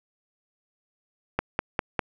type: click train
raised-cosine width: 0.5 ms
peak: -8 dBFS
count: 4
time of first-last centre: 1.39-1.992 s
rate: 4.98 Hz
effects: none